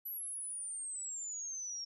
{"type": "exponential sweep", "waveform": "sine", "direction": "down", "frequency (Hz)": [11940, 5500], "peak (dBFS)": -39, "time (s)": [0.05, 1.85], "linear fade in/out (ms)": 10, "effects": []}